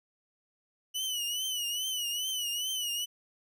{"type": "tone with vibrato", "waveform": "sawtooth", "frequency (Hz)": 2960, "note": "F#7", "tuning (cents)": 0, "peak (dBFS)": -28, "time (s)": [0.94, 3.06], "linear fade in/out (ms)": 20, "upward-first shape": "triangle", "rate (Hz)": 2.4, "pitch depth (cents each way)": 100, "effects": []}